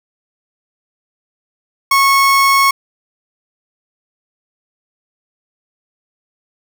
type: tone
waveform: 30% pulse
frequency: 1098 Hz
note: C#6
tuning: 17 cents flat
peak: -6 dBFS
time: 1.91-2.71 s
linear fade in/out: 5 ms
effects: none